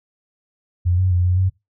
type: tone with pitch steps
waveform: sine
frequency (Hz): 88.6 / 92.8 / 88.9 / 90.2 / 93.8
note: F2 / F#2 / F2 / F#2 / F#2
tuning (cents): +25 / +6 / +31 / -44 / +24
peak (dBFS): -14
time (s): 0.85-1.5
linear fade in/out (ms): 20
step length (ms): 130
effects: noise-tail reverb RT60 0.2 s tail -21 dB re dry